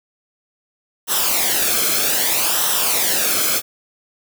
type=noise with flanger; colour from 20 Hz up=white; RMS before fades=-18 dBFS; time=1.07-3.62 s; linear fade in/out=50 ms; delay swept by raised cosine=0.43 to 1.08 ms; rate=0.63 Hz; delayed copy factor=-0.65; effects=none